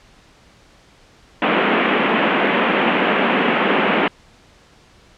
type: band-pass noise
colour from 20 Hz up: pink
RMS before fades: -17 dBFS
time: 1.42-4.08 s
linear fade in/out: 2 ms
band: 190 to 3000 Hz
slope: 48 dB/octave
effects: pink hiss -50 dBFS RMS until 5.17 s + low-pass 6000 Hz 12 dB/octave